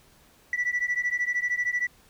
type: beating tone pair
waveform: sine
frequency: 1954 / 1967 Hz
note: B6 / B6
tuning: -19 / -7 cents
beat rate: 13 Hz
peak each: -26 dBFS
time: 0.53-1.87 s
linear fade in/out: 2 ms
effects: tanh soft clip ceiling -20 dBFS + pink hiss -58 dBFS RMS until 2.09 s